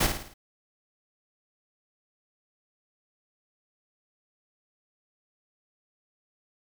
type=noise with echo; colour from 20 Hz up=pink; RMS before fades=-23 dBFS; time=0-0.07 s; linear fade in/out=10 ms; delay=54 ms; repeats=5; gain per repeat=-6 dB; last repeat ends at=0.34 s; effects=none